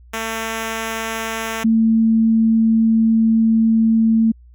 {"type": "tone pair in turn", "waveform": ["5% pulse", "sine"], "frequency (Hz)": [224.1, 224.1], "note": ["A3", "A3"], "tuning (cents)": [32, 32], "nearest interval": "unison", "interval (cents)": 0, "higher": "neither", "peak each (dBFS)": -11, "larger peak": "neither", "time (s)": [[0.13, 1.64], [1.64, 4.32]], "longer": "second", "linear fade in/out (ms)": 10, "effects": ["added 60 Hz sine -42 dBFS peak until 4.54 s"]}